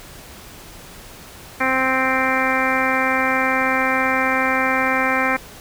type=harmonic tone; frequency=261.6 Hz; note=C4; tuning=in tune; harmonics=1 / 2 / 3 / 4 / 5 / 6 / 7 / 8 / 9; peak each=-25 / -25 / -25 / -25 / -25 / -25 / -25 / -25 / -25 dBFS; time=1.6-5.37 s; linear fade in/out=10 ms; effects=pink hiss -40 dBFS RMS until 5.6 s